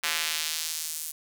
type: tone with high-pass filter sweep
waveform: square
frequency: 79 Hz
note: D#2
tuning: 27 cents sharp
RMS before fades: -31 dBFS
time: 0.03-1.12 s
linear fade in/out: 10 ms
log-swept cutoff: 1900 to 9300 Hz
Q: 0.91
effects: none

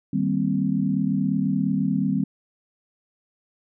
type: chord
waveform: sine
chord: C minor seventh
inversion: first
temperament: equal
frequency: 155.56 / 196 / 233.1 / 261.6 Hz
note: Eb3 / G3 / Bb3 / C4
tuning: 0 / 0 / 0 / 0 cents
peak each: -27 / -23 / -29 / -25 dBFS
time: 0.13-2.24 s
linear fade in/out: 5 ms
effects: none

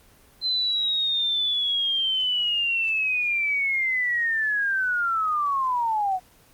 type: linear sweep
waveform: sine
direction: down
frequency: 4087 to 724 Hz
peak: -21 dBFS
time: 0.41-6.2 s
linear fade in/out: 50 ms
effects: pink hiss -55 dBFS RMS until 6.53 s + Opus 24 kbps

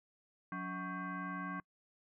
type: tone with frequency modulation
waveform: sine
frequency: 646 Hz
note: E5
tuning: 35 cents flat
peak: -38 dBFS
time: 0.52-1.6 s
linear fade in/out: 2 ms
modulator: 464 Hz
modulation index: 2.2
effects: noise-tail reverb RT60 0.1 s tail -26 dB re dry

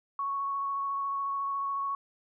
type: tone with vibrato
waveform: sine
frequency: 1108.7 Hz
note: C#6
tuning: in tune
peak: -29 dBFS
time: 0.19-1.95 s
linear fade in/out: 2 ms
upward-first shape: square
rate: 14 Hz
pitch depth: 8 cents each way
effects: none

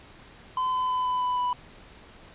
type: tone with pitch steps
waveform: triangle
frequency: 1021 / 1014.5 / 1008.1 / 1001.7 / 995.4 / 989.1 Hz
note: C6 / B5 / B5 / B5 / B5 / B5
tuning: -43 / +46 / +35 / +24 / +13 / +2 cents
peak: -22 dBFS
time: 0.57-1.53 s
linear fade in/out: 2 ms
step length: 160 ms
effects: pink hiss -50 dBFS RMS until 2.34 s + resampled to 8000 Hz

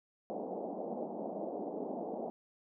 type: band-pass noise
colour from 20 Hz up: white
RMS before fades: -40 dBFS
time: 0.3-2.3 s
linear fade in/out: 0 ms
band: 190 to 760 Hz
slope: 48 dB/octave
effects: none

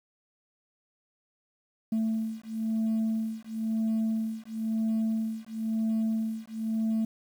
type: beating tone pair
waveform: sine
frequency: 221.3 / 222.29 Hz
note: A3 / A3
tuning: +10 / +18 cents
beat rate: 0.99 Hz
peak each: -28 dBFS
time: 1.92-7.05 s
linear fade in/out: 5 ms
effects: tanh soft clip ceiling -23 dBFS + 9-bit

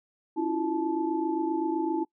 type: tone cluster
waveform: sine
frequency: 277.8 / 327 / 354.7 / 870 Hz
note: C#4 / E4 / F4 / A5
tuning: +4 / -14 / +27 / -20 cents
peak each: -35 / -27 / -33 / -33 dBFS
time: 0.36-2.05 s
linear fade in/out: 20 ms
effects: noise-tail reverb RT60 0.1 s tail -23 dB re dry

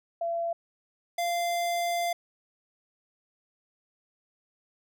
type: tone pair in turn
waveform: sine / square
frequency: 677 / 692 Hz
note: E5 / F5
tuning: +46 / -16 cents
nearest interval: unison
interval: 38 cents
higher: second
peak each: -27 dBFS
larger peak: neither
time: 0.21-0.53 / 1.18-2.13 s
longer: second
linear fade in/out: 5 ms
effects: none

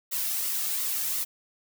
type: noise with flanger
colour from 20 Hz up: blue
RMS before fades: -29 dBFS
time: 0.11-1.25 s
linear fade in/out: 20 ms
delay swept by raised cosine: 1.2 to 2.05 ms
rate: 2.8 Hz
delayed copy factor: -0.5
effects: none

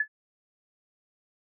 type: tone with exponential decay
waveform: sine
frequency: 1722 Hz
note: A6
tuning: 38 cents flat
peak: -19 dBFS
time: 0-0.08 s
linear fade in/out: 5 ms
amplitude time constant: 16 ms
effects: none

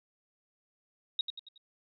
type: tone with echo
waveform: sine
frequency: 3781 Hz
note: A#7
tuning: 24 cents sharp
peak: -26 dBFS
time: 1.19-1.21 s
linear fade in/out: 2 ms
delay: 92 ms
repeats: 4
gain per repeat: -7 dB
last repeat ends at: 1.578 s
effects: none

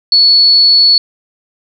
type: tone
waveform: sine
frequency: 4412 Hz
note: C#8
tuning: 9 cents flat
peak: -4 dBFS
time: 0.12-0.98 s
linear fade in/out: 2 ms
effects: none

